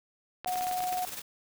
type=clicks; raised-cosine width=0.3 ms; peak=-23 dBFS; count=8; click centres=0.446 / 0.557 / 0.61 / 0.669 / 0.713 / 0.805 / 0.839 / 0.928 s
type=tone; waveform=sine; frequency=731 Hz; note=F#5; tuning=21 cents flat; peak=-29 dBFS; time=0.46-1.05 s; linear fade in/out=0 ms
type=noise with tremolo; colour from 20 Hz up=white; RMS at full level=-38 dBFS; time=0.47-1.22 s; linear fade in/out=5 ms; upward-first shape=square; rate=20 Hz; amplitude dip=50%
effects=none